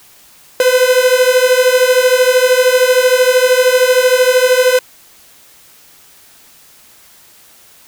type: beating tone pair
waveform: 45% pulse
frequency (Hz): 500 / 513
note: B4 / C5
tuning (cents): +21 / -34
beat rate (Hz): 13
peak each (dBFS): -11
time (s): 0.6-4.79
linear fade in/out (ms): 2
effects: white hiss -44 dBFS RMS until 7.87 s